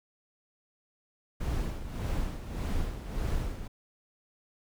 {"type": "noise with tremolo", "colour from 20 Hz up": "brown", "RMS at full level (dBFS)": -30, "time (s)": [1.4, 3.68], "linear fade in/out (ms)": 10, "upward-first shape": "sine", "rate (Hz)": 1.7, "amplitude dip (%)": 65, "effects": []}